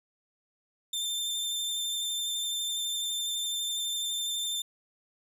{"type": "tone with vibrato", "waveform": "sawtooth", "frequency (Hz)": 3573, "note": "A7", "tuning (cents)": 26, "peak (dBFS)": -27, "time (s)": [0.93, 4.62], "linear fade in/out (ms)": 5, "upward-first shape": "square", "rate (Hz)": 12, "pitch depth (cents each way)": 10, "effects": ["resampled to 32000 Hz"]}